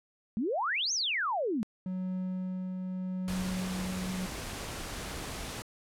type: exponential two-way sweep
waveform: sine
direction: up then down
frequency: 198.4 to 6560 to 198.4 Hz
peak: -28 dBFS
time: 0.37-1.63 s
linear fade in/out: 0 ms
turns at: 0.93 s
type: tone with tremolo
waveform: triangle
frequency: 185 Hz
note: F#3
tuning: in tune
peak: -29 dBFS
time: 1.86-4.26 s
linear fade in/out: 2 ms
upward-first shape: triangle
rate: 0.83 Hz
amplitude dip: 30%
type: noise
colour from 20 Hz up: pink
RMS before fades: -39 dBFS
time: 3.28-5.62 s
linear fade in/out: 0 ms
effects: low-pass 11000 Hz 12 dB/octave